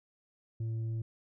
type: tone with tanh clipping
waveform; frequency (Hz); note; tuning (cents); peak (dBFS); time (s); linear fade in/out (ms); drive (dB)
sine; 112.8; A2; +44; -33; 0.6-1.02; 5; 4
effects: none